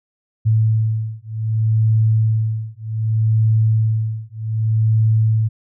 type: beating tone pair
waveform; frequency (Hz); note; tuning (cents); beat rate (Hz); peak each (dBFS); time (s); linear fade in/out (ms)
sine; 110 / 110.65; A2 / A2; 0 / +10; 0.65; -17; 0.45-5.49; 20
effects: none